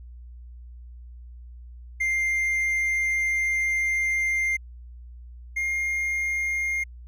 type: tone pair in turn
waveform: triangle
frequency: 2102 / 2124 Hz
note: C7 / C7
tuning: +7 / +25 cents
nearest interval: unison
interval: 18 cents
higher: second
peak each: -20 / -22 dBFS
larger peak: first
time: 2-4.57 / 5.56-6.84 s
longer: first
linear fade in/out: 10 ms
effects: added 60 Hz sine -40 dBFS peak until 7.07 s